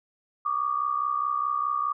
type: tone pair together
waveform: sine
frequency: 1144 / 1208.8 Hz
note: D6 / D6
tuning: -46 / +50 cents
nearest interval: minor second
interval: 96 cents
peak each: -27 dBFS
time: 0.45-1.93 s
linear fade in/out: 10 ms
effects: none